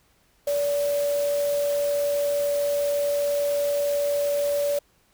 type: tone in noise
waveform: sine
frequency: 575 Hz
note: D5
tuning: 37 cents flat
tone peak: -21 dBFS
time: 0.47-4.79 s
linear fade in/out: 5 ms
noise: white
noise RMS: -37 dBFS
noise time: 0.47-4.79 s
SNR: +13 dB
effects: pink hiss -63 dBFS RMS until 5.13 s